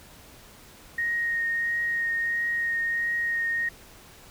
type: tone with vibrato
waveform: sine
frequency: 1864.7 Hz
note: A#6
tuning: in tune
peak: -24 dBFS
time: 0.98-3.69 s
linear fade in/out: 5 ms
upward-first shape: triangle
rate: 1.5 Hz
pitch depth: 15 cents each way
effects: pink hiss -50 dBFS RMS until 4.3 s